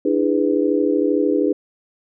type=chord; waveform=sine; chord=E dominant seventh; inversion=third; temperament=just; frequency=296.7 / 329.6 / 412 / 494.4 Hz; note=D4 / E4 / G#4 / B4; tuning=+18 / 0 / -14 / +2 cents; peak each=-19 / -22 / -20 / -22 dBFS; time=0.05-1.53 s; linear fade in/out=5 ms; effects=none